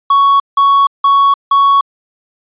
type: tone bursts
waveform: triangle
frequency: 1114 Hz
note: C#6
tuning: 8 cents sharp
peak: -4 dBFS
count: 4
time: 0.1-1.81 s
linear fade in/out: 5 ms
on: 300 ms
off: 170 ms
effects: resampled to 8000 Hz